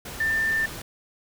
sine tone in noise, 1786 Hz, A6, 25 cents sharp, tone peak -21 dBFS, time 0.2-0.66 s, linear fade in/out 5 ms, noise pink, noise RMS -37 dBFS, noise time 0.05-0.82 s, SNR +13 dB, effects none

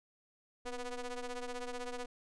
sawtooth ring-modulated tone, 246.9 Hz, B3, in tune, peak -32 dBFS, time 0.65-2.06 s, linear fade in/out 10 ms, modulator 239 Hz, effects resampled to 22050 Hz

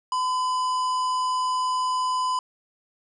harmonic tone with a mistuned harmonic, 993 Hz, B5, 9 cents sharp, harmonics 1 / 3 / 5 / 7 / 9, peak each -22 / -38 / -37 / -43 / -46 dBFS, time 0.12-2.39 s, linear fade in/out 2 ms, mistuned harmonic 1, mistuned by +37 cents, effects none

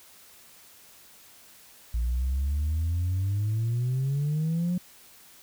sine exponential sweep, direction up, 56.5 to 182 Hz, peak -22 dBFS, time 1.94-4.78 s, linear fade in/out 5 ms, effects tanh soft clip ceiling -22 dBFS + white hiss -53 dBFS RMS until 5.42 s

